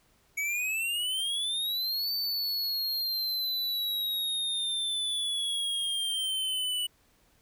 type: exponential two-way sweep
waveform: square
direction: up then down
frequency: 2247 to 4568 to 2949 Hz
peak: -29 dBFS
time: 0.37-6.87 s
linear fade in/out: 10 ms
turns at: 2.12 s
effects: pink hiss -66 dBFS RMS until 7.41 s